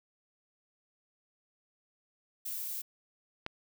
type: noise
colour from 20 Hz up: violet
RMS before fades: -38 dBFS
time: 2.45-2.82 s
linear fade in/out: 10 ms
type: click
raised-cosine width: 0.3 ms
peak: -20 dBFS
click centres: 3.464 s
effects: none